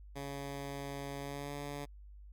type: tone with pitch glide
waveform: 10% pulse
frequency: 140.1 to 143.46 Hz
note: C#3 to D3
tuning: +19 to -40 cents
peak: -32 dBFS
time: 0.15-1.86 s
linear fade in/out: 20 ms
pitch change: +41 cents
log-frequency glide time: 1.2-1.53 s
effects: added 50 Hz sine -50 dBFS peak until 2.32 s